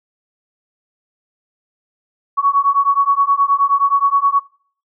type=beating tone pair; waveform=sine; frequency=1114 / 1123.5 Hz; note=C#6 / C#6; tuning=+8 / +23 cents; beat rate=9.5 Hz; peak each=-14 dBFS; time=2.37-4.4 s; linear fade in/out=20 ms; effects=noise-tail reverb RT60 0.5 s tail -21 dB re dry